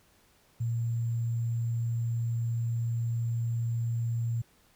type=tone with sample-and-hold; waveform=sine; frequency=116.54 Hz; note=A#2; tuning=in tune; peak=-27 dBFS; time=0.6-4.42 s; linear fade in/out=10 ms; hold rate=7350 Hz; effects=pink hiss -64 dBFS RMS until 4.75 s